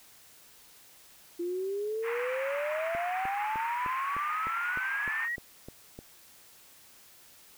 sine exponential sweep, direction up, 341.7 to 1940 Hz, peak -30 dBFS, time 1.39-5.36 s, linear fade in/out 10 ms
white band-pass noise, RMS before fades -38 dBFS, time 2.02-5.29 s, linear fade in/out 50 ms, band 900 to 2400 Hz, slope 48 dB/octave
click train, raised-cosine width 2 ms, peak -29 dBFS, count 11, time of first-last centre 2.95-5.99 s, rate 3.29 Hz
effects white hiss -56 dBFS RMS until 7.57 s

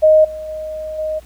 sine tone with level steps, 622.3 Hz, D#5, in tune, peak -6 / -25 / -23 / -18 dBFS, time 0.02-1.2 s, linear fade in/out 20 ms, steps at 0.24 / 0.48 / 0.98 s, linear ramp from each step 10 ms, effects added 60 Hz sine -40 dBFS peak until 1.25 s + pink hiss -49 dBFS RMS until 1.25 s

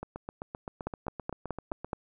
two click trains, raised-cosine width 1 ms, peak -23 / -18 dBFS, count 15 / 6, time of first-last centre 0.03-1.846 / 0.87-1.932 s, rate 7.71 / 4.71 Hz, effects none

